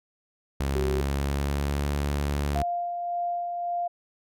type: tone with pitch glide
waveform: sawtooth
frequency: 68.9 to 71.83 Hz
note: C#2 to D2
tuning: -10 to -38 cents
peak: -21 dBFS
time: 0.6-2.63 s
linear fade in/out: 5 ms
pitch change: +72 cents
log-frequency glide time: 0.88-1.9 s
type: tone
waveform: sine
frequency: 380 Hz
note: F#4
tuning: 46 cents sharp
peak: -27 dBFS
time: 0.75-1.01 s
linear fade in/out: 5 ms
type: tone with tremolo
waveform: sine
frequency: 698.5 Hz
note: F5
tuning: in tune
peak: -25 dBFS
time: 2.55-3.88 s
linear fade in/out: 10 ms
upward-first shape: sine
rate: 1.8 Hz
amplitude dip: 35%
effects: none